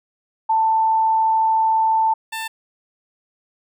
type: tone pair in turn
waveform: sine / 15% pulse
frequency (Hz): 887 / 890.4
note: A5 / A5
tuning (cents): +14 / +20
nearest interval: unison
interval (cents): 6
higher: second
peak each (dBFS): -14 / -19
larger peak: first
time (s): 0.49-2.14 / 2.32-2.48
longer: first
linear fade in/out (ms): 10
effects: none